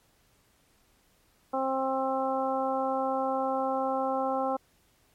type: harmonic tone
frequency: 265.1 Hz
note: C4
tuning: 23 cents sharp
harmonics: 1 / 2 / 3 / 4 / 5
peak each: -34 / -30 / -30 / -35 / -37 dBFS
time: 1.53-4.57 s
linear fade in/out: 10 ms
effects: pink hiss -66 dBFS RMS until 5.14 s + MP3 64 kbps